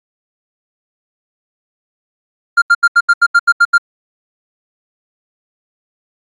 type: tone bursts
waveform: triangle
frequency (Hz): 1396.9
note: F6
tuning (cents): 0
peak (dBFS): -3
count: 10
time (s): 2.57-3.781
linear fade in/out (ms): 10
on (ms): 50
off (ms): 79
effects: AAC 32 kbps